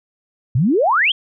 sine exponential sweep, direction up, 110 to 3360 Hz, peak -12 dBFS, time 0.55-1.12 s, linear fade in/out 5 ms, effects none

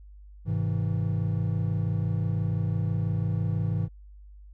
triangle chord, Ab augmented, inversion none, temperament just, 103.83 / 129.78 / 162.23 Hz, Ab2 / C3 / E3, 0 / -14 / -27 cents, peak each -25 / -30 / -27 dBFS, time 0.45-3.89 s, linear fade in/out 50 ms, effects added 50 Hz sine -45 dBFS peak until 4.53 s

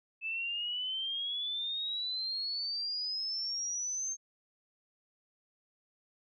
sine exponential sweep, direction up, 2613 to 6400 Hz, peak -33 dBFS, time 0.21-4.17 s, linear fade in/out 50 ms, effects none

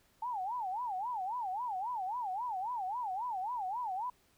sine tone with vibrato, 857 Hz, A5, 46 cents flat, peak -34 dBFS, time 0.22-4.1 s, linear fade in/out 5 ms, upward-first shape sine, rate 3.7 Hz, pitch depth 270 cents each way, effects pink hiss -69 dBFS RMS until 4.37 s

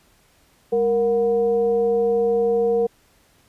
sine tone with frequency modulation, 466.4 Hz, A#4, 1 cent sharp, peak -16 dBFS, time 0.72-2.87 s, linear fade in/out 10 ms, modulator 263 Hz, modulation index 0.43, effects pink hiss -58 dBFS RMS until 3.48 s + resampled to 32000 Hz

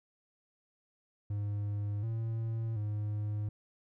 triangle tone with pitch steps, 102.8 / 113.2 / 104.9 Hz, G#2 / A2 / G#2, -17 / +50 / +18 cents, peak -30 dBFS, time 1.3-3.49 s, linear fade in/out 5 ms, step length 730 ms, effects none

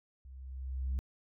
sine tone with level ramp, 65.41 Hz, C2, in tune, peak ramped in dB -48 to -27 dBFS, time 0.25-0.99 s, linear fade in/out 0 ms, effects tanh soft clip ceiling -29 dBFS

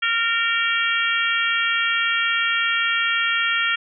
harmonic tone with a mistuned harmonic, 462.7 Hz, A#4, 13 cents flat, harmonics 3 / 4 / 5 / 6 / 7, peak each -23 / -24 / -25 / -26 / -26 dBFS, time 0.02-3.76 s, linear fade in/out 10 ms, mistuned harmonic 4, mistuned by -18 cents, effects none

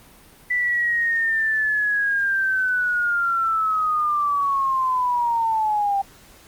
sine linear sweep, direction down, 1983 to 783 Hz, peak -18 dBFS, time 0.5-6.02 s, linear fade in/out 10 ms, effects pink hiss -49 dBFS RMS until 6.47 s + Opus 32 kbps

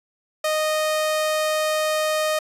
sawtooth tone, 619 Hz, D#5, 9 cents flat, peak -16 dBFS, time 0.44-2.39 s, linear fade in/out 5 ms, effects resampled to 32000 Hz

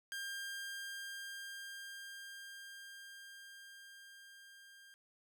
sawtooth tone with level ramp, 1600 Hz, G6, 35 cents sharp, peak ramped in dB -37 to -54 dBFS, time 0.12-4.94 s, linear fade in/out 0 ms, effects none

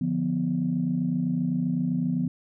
sine chord, B diminished, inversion first, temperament equal, 146.83 / 174.61 / 246.9 Hz, D3 / F3 / B3, 0 / 0 / 0 cents, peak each -31 / -26 / -26 dBFS, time 0.01-2.28 s, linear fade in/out 5 ms, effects tanh soft clip ceiling -14 dBFS

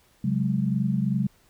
sine chord, C# suspended fourth, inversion none, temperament equal with one note detuned, 135.27 / 185 / 207.7 Hz, C#3 / F#3 / G#3, -42 / 0 / 0 cents, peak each -26 dBFS, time 0.24-1.27 s, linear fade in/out 5 ms, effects pink hiss -61 dBFS RMS until 1.49 s

